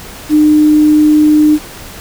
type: tone with quantisation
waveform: sine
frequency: 303.2 Hz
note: D#4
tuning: 45 cents flat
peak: -4 dBFS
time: 0.29-1.59 s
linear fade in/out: 50 ms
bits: 5
effects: pink hiss -30 dBFS RMS until 2 s